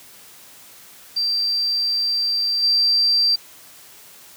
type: tone with level steps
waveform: sine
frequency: 4699 Hz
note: D8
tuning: in tune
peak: -18 / -14 dBFS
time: 1.16-3.36 s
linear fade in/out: 10 ms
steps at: 2.62 s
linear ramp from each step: 20 ms
effects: white hiss -45 dBFS RMS until 4.36 s + high-pass 80 Hz 12 dB/octave